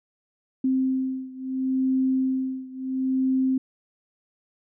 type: beating tone pair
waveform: sine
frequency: 261.5 / 262.23 Hz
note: C4 / C4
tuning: -1 / +4 cents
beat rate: 0.73 Hz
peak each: -24 / -26 dBFS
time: 0.64-3.58 s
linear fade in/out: 5 ms
effects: none